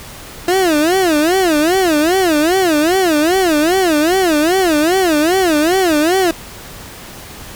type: tone with vibrato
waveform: 30% pulse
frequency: 337.3 Hz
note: E4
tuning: 40 cents sharp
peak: -8 dBFS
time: 0.48-6.31 s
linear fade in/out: 2 ms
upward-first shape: sine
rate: 2.5 Hz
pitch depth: 230 cents each way
effects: pink hiss -33 dBFS RMS until 7.55 s